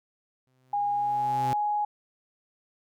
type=tone with exponential growth; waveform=sawtooth; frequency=128.9 Hz; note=C3; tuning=26 cents flat; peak=-25 dBFS; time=0.47-1.53 s; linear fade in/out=0 ms; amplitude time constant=230 ms
type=tone with pitch glide; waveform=sine; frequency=818 to 833.7 Hz; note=G#5 to G#5; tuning=-26 to +6 cents; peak=-24 dBFS; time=0.73-1.85 s; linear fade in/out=5 ms; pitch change=+32 cents; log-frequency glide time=0.92-1.28 s
effects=none